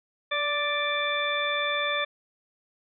harmonic tone with a mistuned harmonic, 587.3 Hz, D5, in tune, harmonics 1 / 2 / 3 / 4 / 6, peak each -31 / -31 / -31 / -31 / -31 dBFS, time 0.31-2.05 s, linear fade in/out 10 ms, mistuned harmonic 1, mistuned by -16 cents, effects none

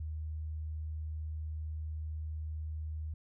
sine tone, 77.78 Hz, D#2, in tune, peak -36 dBFS, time 0-3.14 s, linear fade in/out 5 ms, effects none

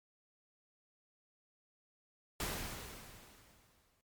pink noise with exponential decay, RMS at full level -37 dBFS, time 2.4-4.01 s, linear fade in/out 2 ms, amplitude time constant 350 ms, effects noise-tail reverb RT60 0.1 s tail -17 dB re dry + MP3 96 kbps

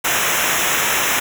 pink noise with comb filter, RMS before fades -18 dBFS, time 0.04-1.2 s, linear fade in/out 10 ms, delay 0.22 ms, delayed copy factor -0.95, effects none

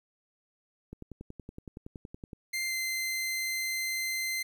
click train, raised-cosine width 3 ms, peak -29 dBFS, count 16, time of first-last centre 0.93-2.332 s, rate 10.7 Hz
sawtooth tone with pitch glide, 2093 to 2074 Hz, C7 to C7, 0 to -16 cents, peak -27 dBFS, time 2.53-4.43 s, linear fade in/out 10 ms, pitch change -16 cents, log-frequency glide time 2.67-2.73 s
effects 11-bit

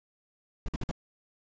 brown noise bursts, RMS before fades -31 dBFS, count 4, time 0.66-0.913 s, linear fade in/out 2 ms, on 25 ms, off 51 ms, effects resampled to 16000 Hz

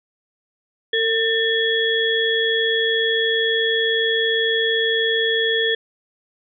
sine tone cluster, 452.2 / 1789 / 3347 Hz, A4 / A6 / G#7, +47 / +28 / +13 cents, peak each -21 dBFS, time 0.93-5.75 s, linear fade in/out 5 ms, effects none

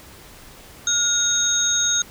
sine tone cluster, 1427 / 3735 / 6480 Hz, F6 / A#7 / G#8, +37 / +3 / -43 cents, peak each -27 / -22 / -19 dBFS, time 0.87-2.02 s, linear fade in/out 2 ms, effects pink hiss -44 dBFS RMS until 2.1 s

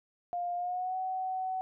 sine tone with pitch glide, 704 to 750.2 Hz, F5 to F#5, +14 to +24 cents, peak -31 dBFS, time 0.33-1.61 s, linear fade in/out 0 ms, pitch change +110 cents, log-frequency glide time 0.56-0.97 s, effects none

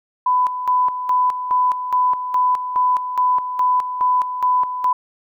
sine tone with tremolo, 1000 Hz, B5, 21 cents sharp, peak -13 dBFS, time 0.26-4.93 s, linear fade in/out 5 ms, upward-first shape square, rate 2.4 Hz, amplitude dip 65%, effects none

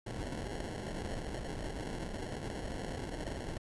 pink noise with sample-and-hold, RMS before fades -40 dBFS, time 0.06-3.58 s, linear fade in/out 10 ms, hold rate 1225 Hz, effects resampled to 24000 Hz

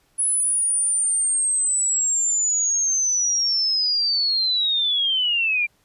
sine linear sweep, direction down, 10240 to 2352 Hz, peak -18 dBFS, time 0.18-5.67 s, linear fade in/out 20 ms, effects pink hiss -63 dBFS RMS until 5.84 s + resampled to 32000 Hz

